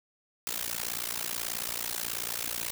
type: noise with amplitude modulation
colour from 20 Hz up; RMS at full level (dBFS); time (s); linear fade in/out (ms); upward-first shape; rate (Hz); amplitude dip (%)
white; -30; 0.47-2.71; 0; sine; 58.4; 100
effects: none